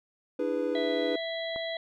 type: chord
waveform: triangle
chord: E dominant seventh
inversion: third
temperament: just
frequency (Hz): 296.7 / 329.6 / 412 / 494.4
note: D4 / E4 / G#4 / B4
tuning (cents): +18 / 0 / -14 / +2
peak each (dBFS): -31 / -33 / -32 / -28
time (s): 0.39-1.16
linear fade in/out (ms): 5
type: harmonic tone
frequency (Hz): 660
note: E5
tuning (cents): +2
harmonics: 1 / 3 / 5 / 6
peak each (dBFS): -33 / -38 / -40 / -41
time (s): 0.75-1.77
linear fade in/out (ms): 2
type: click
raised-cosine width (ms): 1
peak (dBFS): -27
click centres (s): 1.561
effects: none